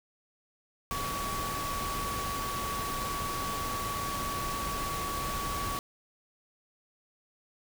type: tone in noise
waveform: sine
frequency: 1132 Hz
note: C#6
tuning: 36 cents sharp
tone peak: -34 dBFS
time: 0.91-5.79 s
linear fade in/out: 0 ms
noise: pink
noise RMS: -36 dBFS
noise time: 0.91-5.79 s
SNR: -1 dB
effects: none